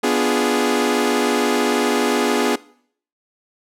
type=chord; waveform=sawtooth; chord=B diminished seventh; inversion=none; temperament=equal; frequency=246.9 / 293.7 / 349.2 / 415.3 Hz; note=B3 / D4 / F4 / Ab4; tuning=0 / 0 / 0 / 0 cents; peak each=-17 / -19 / -20 / -16 dBFS; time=0.03-2.56 s; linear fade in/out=10 ms; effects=noise-tail reverb RT60 0.6 s tail -21 dB re dry + low-pass 12000 Hz 12 dB/octave